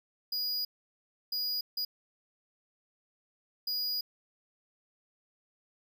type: tone bursts at uneven times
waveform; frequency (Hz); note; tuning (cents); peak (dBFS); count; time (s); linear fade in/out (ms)
square; 4900; D#8; -27; -31; 4; 0.32-0.65 / 1.32-1.61 / 1.77-1.85 / 3.67-4.01; 5
effects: none